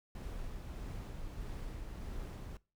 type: noise with tremolo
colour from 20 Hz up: brown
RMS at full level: -42 dBFS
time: 0.15-2.57 s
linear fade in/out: 2 ms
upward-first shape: sine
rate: 1.6 Hz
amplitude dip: 25%
effects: noise-tail reverb RT60 0.3 s tail -22 dB re dry